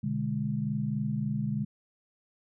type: chord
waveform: sine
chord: G# diminished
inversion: first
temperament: equal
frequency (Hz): 123.47 / 146.83 / 207.7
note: B2 / D3 / G#3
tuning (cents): 0 / 0 / 0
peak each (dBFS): -34 / -32 / -31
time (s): 0.03-1.65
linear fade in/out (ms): 10
effects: none